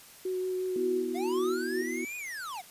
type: tone with vibrato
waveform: sine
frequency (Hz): 370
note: F#4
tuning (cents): 0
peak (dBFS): -29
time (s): 0.25-1.82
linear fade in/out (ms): 5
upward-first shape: sine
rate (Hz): 5.6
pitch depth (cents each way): 10
type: chord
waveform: sine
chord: B suspended fourth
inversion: none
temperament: equal with one note detuned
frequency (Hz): 246.9 / 329.6 / 368.1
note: B3 / E4 / F#4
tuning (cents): 0 / 0 / -9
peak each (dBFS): -36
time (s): 0.76-2.05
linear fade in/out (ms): 2
type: linear two-way sweep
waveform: square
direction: up then down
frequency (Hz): 667 to 2489 to 667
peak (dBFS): -37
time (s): 1.14-2.62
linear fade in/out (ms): 20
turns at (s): 2.17
effects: white hiss -52 dBFS RMS until 2.7 s + resampled to 32000 Hz